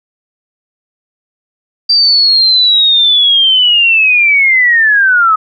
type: linear sweep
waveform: sine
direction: down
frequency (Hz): 4707 to 1257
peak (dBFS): -5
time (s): 1.89-5.36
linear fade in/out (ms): 10
effects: none